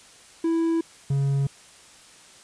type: tone pair in turn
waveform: triangle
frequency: 329.8 / 138.66 Hz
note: E4 / C#3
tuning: +1 / +1 cents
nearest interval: octave + minor third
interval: 1500 cents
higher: first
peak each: -18 dBFS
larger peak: neither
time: 0.44-0.81 / 1.1-1.47 s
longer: neither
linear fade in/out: 5 ms
effects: white hiss -50 dBFS RMS until 2.43 s + resampled to 22050 Hz